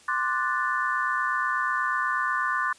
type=chord; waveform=sine; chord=D dominant seventh; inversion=third; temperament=equal; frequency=1046.5 / 1174.7 / 1480 / 1760 Hz; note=C6 / D6 / F#6 / A6; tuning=0 / 0 / 0 / 0 cents; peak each=-29 dBFS; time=0.08-2.73 s; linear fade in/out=5 ms; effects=white hiss -54 dBFS RMS until 2.78 s + resampled to 22050 Hz